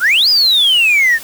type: exponential two-way sweep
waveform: sine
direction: up then down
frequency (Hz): 1328 to 5070 to 1763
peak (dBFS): -6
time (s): 0-1.19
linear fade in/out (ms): 50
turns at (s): 0.29
effects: tanh soft clip ceiling -6 dBFS + white hiss -32 dBFS RMS until 1.23 s